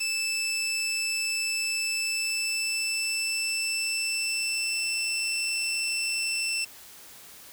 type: tone with pitch glide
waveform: 20% pulse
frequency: 2637 to 2677 Hz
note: E7 to E7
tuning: 0 to +26 cents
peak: -21 dBFS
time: 0-6.65 s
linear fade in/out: 10 ms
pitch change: +26 cents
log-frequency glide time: 1.95-5.42 s
effects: white hiss -48 dBFS RMS until 7.52 s